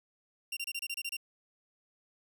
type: tone bursts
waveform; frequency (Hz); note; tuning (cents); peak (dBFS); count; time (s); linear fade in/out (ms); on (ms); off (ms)
sawtooth; 2766; F7; -17; -31; 9; 0.52-1.168; 5; 48; 27
effects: none